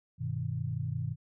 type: chord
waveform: sine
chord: G augmented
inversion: none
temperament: equal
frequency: 98 / 123.47 / 155.56 Hz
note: G2 / B2 / D#3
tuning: 0 / 0 / 0 cents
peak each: -37 / -34 / -36 dBFS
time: 0.18-1.16 s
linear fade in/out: 50 ms
effects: none